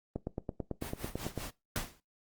click train, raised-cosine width 2 ms, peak -21 dBFS, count 12, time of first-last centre 0.16-1.377 s, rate 9.04 Hz
pink noise with tremolo, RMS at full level -41 dBFS, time 0.81-1.51 s, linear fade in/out 10 ms, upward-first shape sine, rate 5.2 Hz, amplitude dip 85%
pink noise with exponential decay, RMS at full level -31 dBFS, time 1.76-2 s, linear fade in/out 0 ms, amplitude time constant 52 ms
effects noise-tail reverb RT60 0.2 s tail -19 dB re dry + Opus 32 kbps

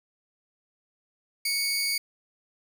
sawtooth tone pair together, 2217 / 4758 Hz, C#7 / D8, 0 / +22 cents, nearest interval octave + minor second, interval 1322 cents, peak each -25 dBFS, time 1.45-1.98 s, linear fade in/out 5 ms, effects 9-bit

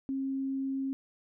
sine tone, 269.2 Hz, C4, 49 cents sharp, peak -30 dBFS, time 0.09-0.93 s, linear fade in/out 0 ms, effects none

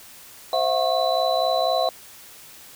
sine tone cluster, 522 / 659 / 723 / 1089 / 3979 Hz, C5 / E5 / F#5 / C#6 / B7, -4 / -1 / -40 / -31 / +12 cents, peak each -26 / -22 / -24 / -30 / -28 dBFS, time 0.53-1.89 s, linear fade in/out 2 ms, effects white hiss -45 dBFS RMS until 2.75 s

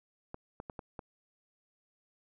clicks, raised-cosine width 1 ms, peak -27 dBFS, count 5, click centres 0.344 / 0.601 / 0.698 / 0.792 / 0.992 s, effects none

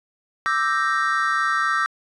triangle chord, E half-diminished seventh, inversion third, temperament equal, 1174.7 / 1318.5 / 1568 / 1864.7 Hz, D6 / E6 / G6 / Bb6, 0 / 0 / 0 / 0 cents, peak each -23 / -21 / -23 / -24 dBFS, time 0.46-1.86 s, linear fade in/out 0 ms, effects resampled to 24000 Hz

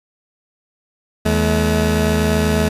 20% pulse tone pair together, 80.6 / 213.7 Hz, E2 / G#3, -38 / +50 cents, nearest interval octave + perfect fourth, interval 1688 cents, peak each -12 dBFS, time 1.25-2.69 s, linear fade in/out 10 ms, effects resampled to 32000 Hz

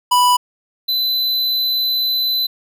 square tone pair in turn, 987.8 / 4018 Hz, B5 / B7, 0 / +29 cents, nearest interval 2 octaves, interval 2429 cents, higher second, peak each -11 / -16 dBFS, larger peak first, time 0.11-0.37 / 0.88-2.47 s, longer second, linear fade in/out 10 ms, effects none

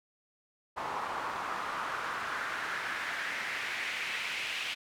pink noise with band-pass filter sweep, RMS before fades -36 dBFS, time 0.76-4.75 s, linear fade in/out 20 ms, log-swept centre 940 to 2700 Hz, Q 2.5, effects none

